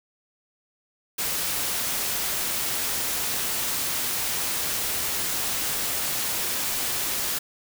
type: noise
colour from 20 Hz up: white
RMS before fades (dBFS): -27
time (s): 1.18-7.39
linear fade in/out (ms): 10
effects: none